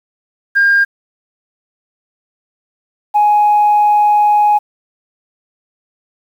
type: tone pair in turn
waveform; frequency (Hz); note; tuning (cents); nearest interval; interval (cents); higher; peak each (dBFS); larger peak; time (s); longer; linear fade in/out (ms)
sine; 1608 / 834.8; G6 / G#5; +44 / +9; major seventh; 1135; first; -6; neither; 0.55-0.85 / 3.14-4.59; second; 20
effects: tanh soft clip ceiling -4 dBFS + 7-bit